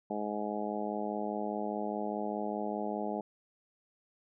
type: harmonic tone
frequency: 104.9 Hz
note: G#2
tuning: 18 cents sharp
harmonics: 2 / 3 / 4 / 5 / 6 / 7 / 8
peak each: -38 / -41 / -40 / -43 / -40 / -41 / -41 dBFS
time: 0.1-3.21 s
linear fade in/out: 5 ms
effects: none